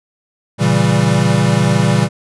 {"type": "chord", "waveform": "square", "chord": "A# diminished seventh", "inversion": "none", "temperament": "equal", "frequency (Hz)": [116.54, 138.59, 164.81, 196], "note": ["A#2", "C#3", "E3", "G3"], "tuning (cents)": [0, 0, 0, 0], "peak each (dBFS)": -17, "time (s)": [0.58, 2.09], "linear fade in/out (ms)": 50, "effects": ["resampled to 24000 Hz"]}